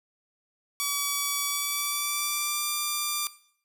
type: tone with pitch glide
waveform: 5% pulse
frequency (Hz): 1142 to 1185.7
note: D6 to D6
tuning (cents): -49 to +16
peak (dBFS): -15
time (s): 0.8-3.27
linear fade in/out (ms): 0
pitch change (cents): +65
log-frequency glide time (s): 1.46-2.69
effects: noise-tail reverb RT60 0.6 s tail -18 dB re dry

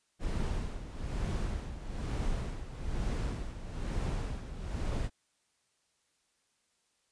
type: noise with tremolo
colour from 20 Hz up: brown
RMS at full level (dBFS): -32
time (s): 0.19-5.1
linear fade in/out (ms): 50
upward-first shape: sine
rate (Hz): 1.1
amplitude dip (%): 70
effects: white hiss -75 dBFS RMS until 7.11 s + resampled to 22050 Hz

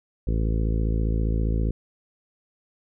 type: harmonic tone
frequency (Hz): 55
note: A1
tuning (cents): 0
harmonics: 1 / 2 / 3 / 4 / 5 / 6 / 7 / 8 / 9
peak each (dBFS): -22 / -28 / -32 / -34 / -36 / -38 / -39 / -40 / -41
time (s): 0.27-1.71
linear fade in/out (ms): 5
effects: none

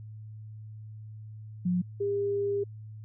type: tone pair in turn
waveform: sine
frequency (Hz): 179.2 / 402.3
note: F3 / G4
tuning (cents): +45 / +45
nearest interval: octave + major second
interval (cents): 1400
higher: second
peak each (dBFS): -24 / -26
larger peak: first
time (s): 1.65-1.82 / 2-2.64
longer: second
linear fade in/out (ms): 10
effects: added 108 Hz sine -41 dBFS peak until 3.04 s

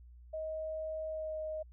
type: tone with pitch glide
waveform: sine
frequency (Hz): 630 to 623.8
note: D#5 to D#5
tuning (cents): +21 to +4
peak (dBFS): -36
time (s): 0.33-1.63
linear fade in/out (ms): 10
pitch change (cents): -17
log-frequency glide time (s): 1.09-1.38
effects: added 60 Hz sine -52 dBFS peak until 1.72 s

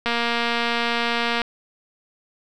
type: click train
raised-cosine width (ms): 0.3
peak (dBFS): -7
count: 320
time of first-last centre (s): 0.06-1.417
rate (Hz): 235
effects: none

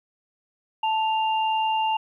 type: tone pair together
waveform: sine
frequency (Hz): 879 / 2791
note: A5 / F7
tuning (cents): -2 / -2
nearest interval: octave + minor sixth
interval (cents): 2000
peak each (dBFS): -21 / -30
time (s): 0.83-1.97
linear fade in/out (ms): 5
effects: 10-bit

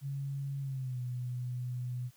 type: tone with pitch glide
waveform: sine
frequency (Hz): 138.59 to 124.18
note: C#3 to B2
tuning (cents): 0 to +10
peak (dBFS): -34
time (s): 0.01-2.11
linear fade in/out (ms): 50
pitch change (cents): -190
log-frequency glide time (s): 0.6-1
effects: white hiss -65 dBFS RMS until 2.16 s

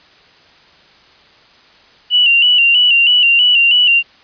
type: tone with vibrato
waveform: sine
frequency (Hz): 2860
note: F7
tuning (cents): +41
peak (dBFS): -7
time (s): 2.1-4.03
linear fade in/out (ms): 50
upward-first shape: square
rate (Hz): 3.1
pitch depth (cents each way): 54
effects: white hiss -46 dBFS RMS until 4.23 s + resampled to 11025 Hz

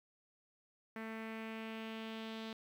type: tone with low-pass filter sweep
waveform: sawtooth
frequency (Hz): 222.4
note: A3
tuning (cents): +19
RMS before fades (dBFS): -45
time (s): 0.96-2.53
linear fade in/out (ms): 2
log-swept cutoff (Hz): 2000 to 3800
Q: 2.7
effects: 11-bit

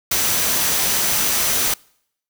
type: tone in noise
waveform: sine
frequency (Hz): 5950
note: F#8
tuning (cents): +9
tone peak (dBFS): -28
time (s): 0.11-1.74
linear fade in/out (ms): 5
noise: white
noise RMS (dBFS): -19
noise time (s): 0.11-1.74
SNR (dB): -12
effects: noise-tail reverb RT60 0.7 s tail -26 dB re dry

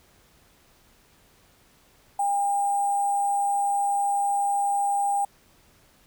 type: tone with sample-and-hold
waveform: sine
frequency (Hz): 804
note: G5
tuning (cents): +44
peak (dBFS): -21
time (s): 2.19-5.25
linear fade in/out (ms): 5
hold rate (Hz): 8820
effects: pink hiss -59 dBFS RMS until 6.06 s

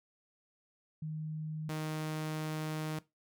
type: tone pair in turn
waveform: sine / sawtooth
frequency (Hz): 155.56 / 155.56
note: D#3 / D#3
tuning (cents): 0 / 0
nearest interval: unison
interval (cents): 0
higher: neither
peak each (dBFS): -36 / -31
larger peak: second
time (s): 1.02-1.69 / 1.69-2.99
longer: second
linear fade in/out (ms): 5
effects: noise-tail reverb RT60 0.2 s tail -18 dB re dry

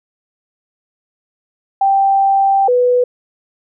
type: tone pair in turn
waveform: sine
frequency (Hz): 784 / 493.9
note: G5 / B4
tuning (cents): 0 / 0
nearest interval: minor sixth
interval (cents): 800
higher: first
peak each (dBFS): -9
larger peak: neither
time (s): 1.81-2.68 / 2.68-3.04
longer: first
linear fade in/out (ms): 5
effects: none

